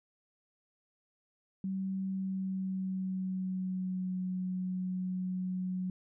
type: tone with pitch glide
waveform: sine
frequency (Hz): 191.2 to 184.26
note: G3 to F#3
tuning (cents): -43 to -7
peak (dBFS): -32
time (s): 1.64-5.9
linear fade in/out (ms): 2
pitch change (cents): -64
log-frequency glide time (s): 2.08-4.18
effects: none